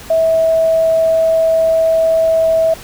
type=tone; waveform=sine; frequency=650 Hz; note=E5; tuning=24 cents flat; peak=-9 dBFS; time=0.1-2.74 s; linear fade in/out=5 ms; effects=pink hiss -34 dBFS RMS until 2.83 s